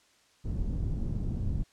pink low-pass noise, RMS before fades -31 dBFS, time 0.44-1.64 s, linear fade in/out 20 ms, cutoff 170 Hz, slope 12 dB/octave, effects white hiss -64 dBFS RMS until 1.72 s + low-pass 7000 Hz 12 dB/octave

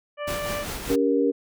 harmonic tone, 587.3 Hz, D5, in tune, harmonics 1 / 2 / 3 / 4 / 5, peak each -29 / -35 / -39 / -41 / -43 dBFS, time 0.17-0.66 s, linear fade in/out 50 ms
pink noise with tremolo, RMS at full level -31 dBFS, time 0.27-0.96 s, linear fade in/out 10 ms, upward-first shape sine, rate 5.1 Hz, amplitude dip 40%
sine chord, G diminished, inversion second, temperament just, 282.2 / 392 / 470.4 Hz, Db4 / G4 / Bb4, +31 / 0 / +16 cents, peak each -22 / -25 / -22 dBFS, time 0.89-1.32 s, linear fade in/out 20 ms
effects none

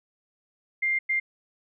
sine tone bursts at uneven times, 2100 Hz, C7, 6 cents sharp, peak -22 dBFS, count 2, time 0.82-0.99 / 1.09-1.2 s, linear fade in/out 10 ms, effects none

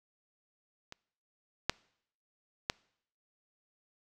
clicks, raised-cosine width 0.2 ms, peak -27 / -9 / -12 dBFS, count 3, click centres 0.924 / 1.696 / 2.699 s, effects noise-tail reverb RT60 0.7 s tail -25 dB re dry

